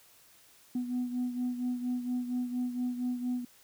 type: beating tone pair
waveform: sine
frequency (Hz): 246.9 / 251.2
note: B3 / B3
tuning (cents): 0 / +30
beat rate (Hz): 4.3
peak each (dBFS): -30 / -36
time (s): 0.75-3.45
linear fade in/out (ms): 5
effects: tanh soft clip ceiling -26 dBFS + white hiss -60 dBFS RMS until 3.63 s